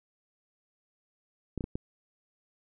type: clicks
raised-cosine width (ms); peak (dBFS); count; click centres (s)
3; -20; 4; 1.577 / 1.608 / 1.641 / 1.755
effects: none